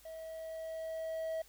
triangle tone with level ramp, 645 Hz, E5, 38 cents flat, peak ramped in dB -42 to -32 dBFS, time 0.05-1.42 s, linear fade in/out 5 ms, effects added 50 Hz sine -65 dBFS peak until 1.48 s + white hiss -62 dBFS RMS until 1.48 s

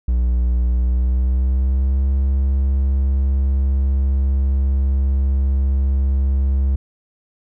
triangle tone with pitch glide, 60.8 to 67.46 Hz, B1 to C#2, -26 to -46 cents, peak -12 dBFS, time 0.08-6.76 s, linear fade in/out 5 ms, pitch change +180 cents, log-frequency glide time 0.7-2.08 s, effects none

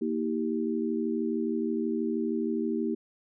sine chord, Eb major, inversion second, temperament equal with one note detuned, 233.1 / 319.3 / 392 Hz, Bb3 / Eb4 / G4, 0 / +45 / 0 cents, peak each -30 / -31 / -32 dBFS, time 0.01-2.95 s, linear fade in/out 10 ms, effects none

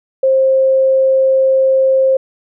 sine tone, 530 Hz, C5, 22 cents sharp, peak -8 dBFS, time 0.23-2.17 s, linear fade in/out 5 ms, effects none

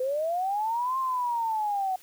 sine linear two-way sweep, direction up then down, 499.7 to 1064 to 739 Hz, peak -25 dBFS, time 0-1.96 s, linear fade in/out 5 ms, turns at 0.98 s, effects white hiss -54 dBFS RMS until 2.02 s

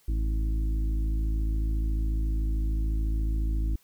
harmonic tone with a mistuned harmonic, 53.9 Hz, A1, 35 cents flat, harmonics 1 / 2 / 3 / 4 / 5 / 6, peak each -24 / -40 / -43 / -48 / -43 / -42 dBFS, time 0.08-3.76 s, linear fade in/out 5 ms, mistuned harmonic 1, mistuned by -20 cents, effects white hiss -63 dBFS RMS until 3.83 s

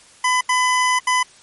25% pulse tone bursts at uneven times, 1005 Hz, B5, 30 cents sharp, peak -11 dBFS, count 3, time 0.24-0.41 / 0.49-0.99 / 1.07-1.23 s, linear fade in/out 5 ms, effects white hiss -48 dBFS RMS until 1.42 s + MP3 48 kbps

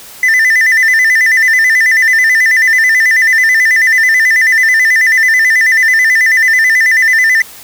triangle tone with vibrato, 1900 Hz, A#6, 33 cents sharp, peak -4 dBFS, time 0.23-7.42 s, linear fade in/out 2 ms, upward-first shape square, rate 9.2 Hz, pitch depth 98 cents each way, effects white hiss -33 dBFS RMS until 7.63 s

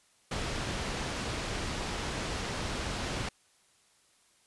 pink low-pass noise, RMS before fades -35 dBFS, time 0.31-3.29 s, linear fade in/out 5 ms, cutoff 6200 Hz, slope 12 dB/octave, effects white hiss -66 dBFS RMS until 4.46 s + resampled to 24000 Hz

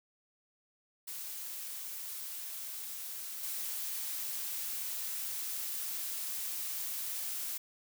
blue noise with level steps, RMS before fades -42 / -38 dBFS, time 1.07-7.58 s, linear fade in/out 10 ms, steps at 3.43 s, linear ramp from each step 2 ms, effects none

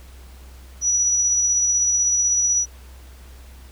sine tone with tremolo, 5870 Hz, F#8, 15 cents flat, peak -15 dBFS, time 0.81-2.66 s, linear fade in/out 50 ms, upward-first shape sine, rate 16 Hz, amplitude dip 25%, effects added 64 Hz sine -40 dBFS peak until 3.71 s + pink hiss -50 dBFS RMS until 3.71 s

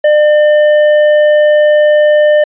sine tone with tanh clipping, 600 Hz, D5, 37 cents sharp, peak -6 dBFS, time 0.04-2.44 s, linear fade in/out 5 ms, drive 9 dB, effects resampled to 8000 Hz

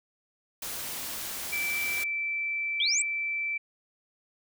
white noise, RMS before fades -36 dBFS, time 0.62-2.04 s, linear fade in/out 5 ms
sine tone, 2329 Hz, D7, 15 cents flat, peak -28 dBFS, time 1.52-3.58 s, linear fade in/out 10 ms
sine exponential sweep, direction up, 3129 to 8372 Hz, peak -24 dBFS, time 2.8-3.02 s, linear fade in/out 2 ms
effects none

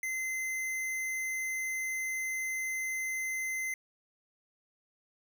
square tone, 2064 Hz, C7, 24 cents flat, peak -33 dBFS, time 0.03-3.74 s, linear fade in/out 2 ms, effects none

